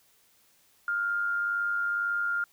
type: tone with amplitude modulation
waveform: sine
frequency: 1403 Hz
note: F6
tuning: 8 cents sharp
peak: -24 dBFS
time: 0.88-2.44 s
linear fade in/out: 2 ms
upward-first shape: sine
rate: 102 Hz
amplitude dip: 40%
effects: white hiss -64 dBFS RMS until 2.52 s